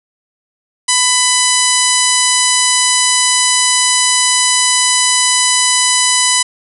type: harmonic tone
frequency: 998 Hz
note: B5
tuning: 18 cents sharp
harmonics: 1 / 2 / 3 / 4 / 5 / 6 / 7 / 8 / 9 / 10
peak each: -19 / -19 / -19 / -19 / -19 / -19 / -19 / -19 / -19 / -19 dBFS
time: 0.88-6.43 s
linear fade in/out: 10 ms
effects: none